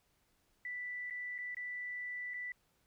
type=tone with dropouts; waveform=sine; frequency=1975.5 Hz; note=B6; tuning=in tune; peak=-39 dBFS; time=0.65-2.52 s; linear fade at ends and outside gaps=2 ms; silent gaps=1.1-1.107 / 1.381-1.386 / 1.547-1.568 / 2.337-2.341 s; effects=pink hiss -75 dBFS RMS until 2.86 s